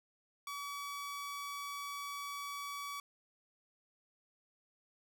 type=tone; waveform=sawtooth; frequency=1140 Hz; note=C#6; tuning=48 cents sharp; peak=-37 dBFS; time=0.47-3 s; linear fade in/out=2 ms; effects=none